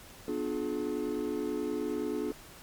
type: chord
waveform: triangle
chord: B diminished seventh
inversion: none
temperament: just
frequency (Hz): 246.9 / 296.3 / 355.6 / 426.7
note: B3 / D4 / F4 / Ab4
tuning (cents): 0 / +15 / +31 / +47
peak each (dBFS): -36 / -33 / -35 / -33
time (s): 0.28-2.32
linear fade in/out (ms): 2
effects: pink hiss -51 dBFS RMS until 2.62 s + MP3 96 kbps